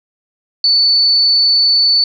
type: tone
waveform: sine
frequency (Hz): 4485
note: C#8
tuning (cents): +19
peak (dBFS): -8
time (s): 0.64-2.04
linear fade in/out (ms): 2
effects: none